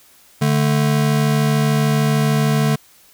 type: tone pair together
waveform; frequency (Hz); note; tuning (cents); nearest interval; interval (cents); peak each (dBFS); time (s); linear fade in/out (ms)
square; 146.65 / 220; D3 / A3; -2 / 0; perfect fifth; 702; -16 / -20; 0.41-2.76; 10
effects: white hiss -50 dBFS RMS until 3.13 s